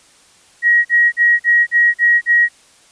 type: tone bursts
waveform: sine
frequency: 1898 Hz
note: A#6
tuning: 31 cents sharp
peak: -8 dBFS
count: 7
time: 0.62-2.488 s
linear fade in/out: 50 ms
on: 230 ms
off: 43 ms
effects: white hiss -49 dBFS RMS until 2.91 s + resampled to 22050 Hz